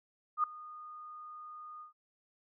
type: tone with ADSR envelope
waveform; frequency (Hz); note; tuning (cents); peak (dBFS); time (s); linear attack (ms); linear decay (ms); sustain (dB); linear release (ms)
sine; 1228; D#6; -23; -24; 0.37-1.93; 67; 3; -21; 120
effects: none